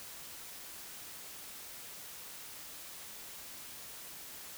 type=silence; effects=white hiss -48 dBFS RMS until 4.57 s